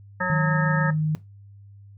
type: harmonic tone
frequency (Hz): 182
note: F#3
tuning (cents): -28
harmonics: 1 / 3 / 5 / 7 / 9 / 10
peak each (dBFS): -29 / -29 / -29 / -29 / -29 / -29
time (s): 0.2-0.91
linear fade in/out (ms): 10
type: tone with pitch glide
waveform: sine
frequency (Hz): 155.6 to 154.53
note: D#3 to D#3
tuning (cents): 0 to -12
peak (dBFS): -20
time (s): 0.3-1.15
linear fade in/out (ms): 0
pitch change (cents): -12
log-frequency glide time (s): 0.62-0.79
effects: noise-tail reverb RT60 0.2 s tail -17 dB re dry + added 100 Hz sine -44 dBFS peak until 1.97 s